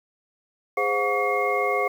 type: tone cluster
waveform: sine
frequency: 411.8 / 519 / 719 / 1133 / 2144 Hz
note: G#4 / C5 / F#5 / C#6 / C7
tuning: -15 / -14 / -50 / +37 / +42 cents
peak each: -27 dBFS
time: 0.77-1.88 s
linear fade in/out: 5 ms
effects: 8-bit